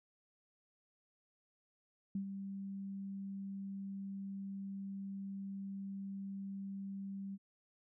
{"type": "tone with ADSR envelope", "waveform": "sine", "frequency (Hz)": 196, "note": "G3", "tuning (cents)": 0, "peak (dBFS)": -34, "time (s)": [2.15, 7.38], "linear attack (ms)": 4, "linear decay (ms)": 93, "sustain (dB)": -7, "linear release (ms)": 41, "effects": []}